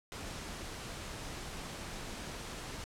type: noise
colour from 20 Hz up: pink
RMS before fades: -43 dBFS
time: 0.12-2.84 s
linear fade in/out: 0 ms
effects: low-pass 9000 Hz 12 dB/octave